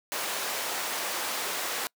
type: high-pass noise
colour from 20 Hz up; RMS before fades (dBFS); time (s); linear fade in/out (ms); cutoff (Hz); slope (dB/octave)
pink; -32; 0.12-1.87; 0; 570; 12
effects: noise-tail reverb RT60 0.1 s tail -26 dB re dry